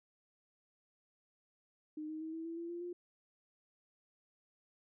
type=tone with pitch steps; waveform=sine; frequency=306.7 / 312.8 / 319 / 325.3 / 331.8 / 338.3 / 345.1 / 351.9 Hz; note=D#4 / D#4 / D#4 / E4 / E4 / E4 / F4 / F4; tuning=-25 / +9 / +43 / -23 / +11 / +45 / -21 / +13 cents; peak=-40 dBFS; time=1.97-2.93 s; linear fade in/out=5 ms; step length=120 ms; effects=none